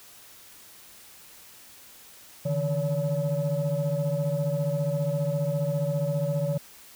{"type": "tone cluster", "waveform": "sine", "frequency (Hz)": [144.2, 159, 568], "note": ["D3", "D#3", "C#5"], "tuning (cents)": [-31, 38, 42], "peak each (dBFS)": -27, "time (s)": [2.45, 6.58], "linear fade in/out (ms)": 10, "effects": ["tanh soft clip ceiling -19 dBFS", "white hiss -50 dBFS RMS until 6.95 s"]}